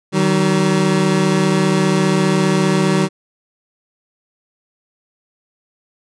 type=tone pair together; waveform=25% pulse; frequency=154.96 / 189.9 Hz; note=D#3 / F#3; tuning=-7 / +45 cents; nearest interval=major third; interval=352 cents; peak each=-13 / -11 dBFS; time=0.12-3.09 s; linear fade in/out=50 ms; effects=resampled to 22050 Hz